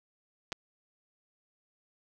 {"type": "clicks", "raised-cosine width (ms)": 0.2, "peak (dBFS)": -18, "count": 2, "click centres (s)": [0.521, 0.527], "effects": []}